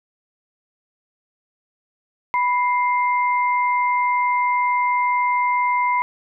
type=tone pair together; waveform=sine; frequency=987.8 / 2097 Hz; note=B5 / C7; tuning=0 / +3 cents; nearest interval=octave + minor second; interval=1303 cents; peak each=-17 / -24 dBFS; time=2.34-6.02 s; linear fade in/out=0 ms; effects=none